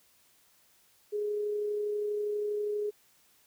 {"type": "tone with amplitude modulation", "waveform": "sine", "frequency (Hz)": 416.9, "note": "G#4", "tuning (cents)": 7, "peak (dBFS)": -28, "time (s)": [1.12, 2.91], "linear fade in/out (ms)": 20, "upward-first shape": "sine", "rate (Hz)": 32.4, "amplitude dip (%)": 25, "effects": ["white hiss -65 dBFS RMS until 3.46 s"]}